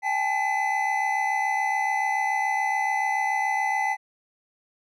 triangle tone cluster, 792 / 859 / 2012 Hz, G5 / A5 / B6, +18 / -42 / +32 cents, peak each -25 dBFS, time 0.02-3.97 s, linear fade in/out 50 ms, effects none

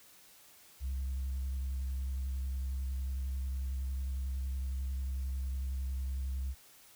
sine tone with vibrato, 66.1 Hz, C2, 18 cents sharp, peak -31 dBFS, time 0.8-6.55 s, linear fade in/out 50 ms, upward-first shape square, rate 11 Hz, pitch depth 21 cents each way, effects tanh soft clip ceiling -31 dBFS + white hiss -59 dBFS RMS until 6.95 s

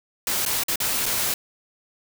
white noise with dropouts, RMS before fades -24 dBFS, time 0.27-1.34 s, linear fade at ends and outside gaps 2 ms, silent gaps 0.452-0.461 / 0.636-0.683 / 0.758-0.802 / 1.058-1.062 s, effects none

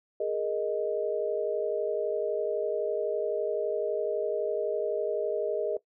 sine chord, Ab suspended second, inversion none, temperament just, 415.3 / 467.2 / 623 Hz, Ab4 / Bb4 / Eb5, 0 / +4 / +2 cents, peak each -31 dBFS, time 0.2-5.77 s, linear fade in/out 5 ms, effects noise-tail reverb RT60 0.1 s tail -18 dB re dry

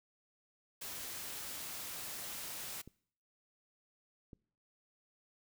white noise, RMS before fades -44 dBFS, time 0.81-2.82 s, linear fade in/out 10 ms
clicks, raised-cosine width 3 ms, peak -38 dBFS, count 2, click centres 2.876 / 4.332 s
effects noise-tail reverb RT60 0.6 s tail -24 dB re dry

